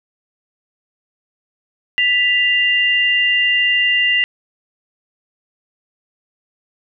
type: tone pair together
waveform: sine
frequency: 1975.5 / 2794 Hz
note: B6 / F7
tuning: 0 / 0 cents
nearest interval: tritone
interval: 600 cents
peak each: -15 dBFS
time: 1.98-4.24 s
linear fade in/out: 0 ms
effects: none